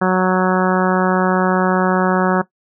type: harmonic tone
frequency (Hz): 185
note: F#3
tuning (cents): 0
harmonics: 1 / 2 / 3 / 4 / 5 / 6 / 7 / 8 / 9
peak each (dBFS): -16 / -19 / -21 / -22 / -23 / -24 / -24 / -25 / -26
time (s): 0.01-2.42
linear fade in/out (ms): 10
effects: noise-tail reverb RT60 0.1 s tail -17 dB re dry